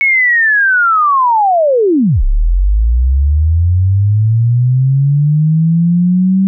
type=linear two-way sweep; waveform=sine; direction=down then up; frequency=2217 to 32.24 to 194 Hz; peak=-7 dBFS; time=0.01-6.47 s; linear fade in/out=0 ms; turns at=2.23 s; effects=none